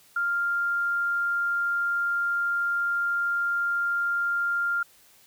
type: tone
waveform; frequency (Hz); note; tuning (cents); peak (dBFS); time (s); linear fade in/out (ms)
sine; 1396.9; F6; 0; -23; 0.16-4.83; 5
effects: white hiss -57 dBFS RMS until 5.26 s